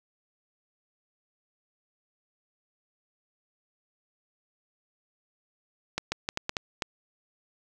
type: clicks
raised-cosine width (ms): 0.2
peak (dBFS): -11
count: 7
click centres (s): 5.98 / 6.12 / 6.289 / 6.374 / 6.494 / 6.568 / 6.822
effects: none